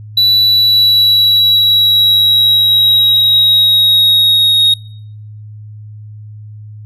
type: tone with pitch glide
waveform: triangle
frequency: 3951 to 3753 Hz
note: B7 to A#7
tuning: 0 to +11 cents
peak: -5 dBFS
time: 0.17-4.74 s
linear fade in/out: 5 ms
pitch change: -89 cents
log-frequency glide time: 0.41-4.62 s
effects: noise-tail reverb RT60 0.7 s tail -24 dB re dry + added 106 Hz sine -28 dBFS peak until 6.85 s